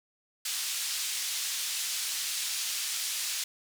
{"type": "band-pass noise", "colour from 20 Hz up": "pink", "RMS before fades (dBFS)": -33, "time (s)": [0.45, 3.44], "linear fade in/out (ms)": 5, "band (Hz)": [3500, 11000], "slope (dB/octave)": 12, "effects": []}